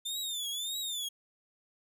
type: tone with vibrato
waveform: sawtooth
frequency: 3566 Hz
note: A7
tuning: 22 cents sharp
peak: -31 dBFS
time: 0.05-1.09 s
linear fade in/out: 10 ms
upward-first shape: triangle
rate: 1.7 Hz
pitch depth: 150 cents each way
effects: none